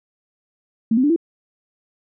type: tone with pitch steps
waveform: sine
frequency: 224.5 / 256.4 / 292.8 / 334.4 Hz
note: A3 / C4 / D4 / E4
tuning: +35 / -35 / -5 / +25 cents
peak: -13 dBFS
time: 0.91-1.162 s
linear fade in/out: 5 ms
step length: 63 ms
effects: none